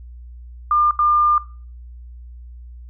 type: tone bursts at uneven times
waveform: sine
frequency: 1200 Hz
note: D6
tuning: 37 cents sharp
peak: -13 dBFS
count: 2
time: 0.71-0.91 / 0.99-1.38 s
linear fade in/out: 2 ms
effects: noise-tail reverb RT60 0.4 s tail -19 dB re dry + added 60 Hz sine -35 dBFS peak until 2.89 s